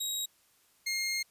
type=tone pair in turn; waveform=20% pulse; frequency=3812 / 2133 Hz; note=A#7 / C7; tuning=+38 / +33 cents; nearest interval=minor seventh; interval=1005 cents; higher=first; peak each=-26 / -25 dBFS; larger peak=second; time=0-0.26 / 0.86-1.23 s; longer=second; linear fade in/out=10 ms; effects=white hiss -67 dBFS RMS until 1.3 s + resampled to 32000 Hz